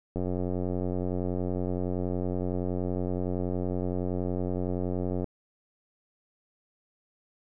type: click train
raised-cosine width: 2 ms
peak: -18 dBFS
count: 462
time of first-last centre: 0.16-5.243 s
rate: 90.7 Hz
effects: none